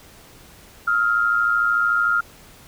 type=tone pair together; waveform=sine; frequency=1287 / 1400.3 Hz; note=E6 / F6; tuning=-42 / +4 cents; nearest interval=minor second; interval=146 cents; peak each=-23 / -17 dBFS; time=0.87-2.21 s; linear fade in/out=10 ms; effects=pink hiss -47 dBFS RMS until 2.67 s